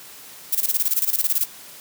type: noise with tremolo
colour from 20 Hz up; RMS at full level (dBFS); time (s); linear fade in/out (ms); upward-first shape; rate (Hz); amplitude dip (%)
violet; -19; 0.52-1.46; 10; square; 18; 80
effects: white hiss -42 dBFS RMS until 1.8 s + high-pass 100 Hz 12 dB/octave